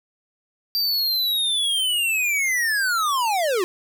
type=linear sweep; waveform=square; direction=down; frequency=4710 to 342.4 Hz; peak=-20 dBFS; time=0.75-3.64 s; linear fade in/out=0 ms; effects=none